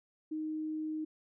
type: tone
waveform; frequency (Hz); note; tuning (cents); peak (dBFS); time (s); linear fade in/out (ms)
sine; 311.1; D#4; 0; -34; 0.31-1.05; 10
effects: none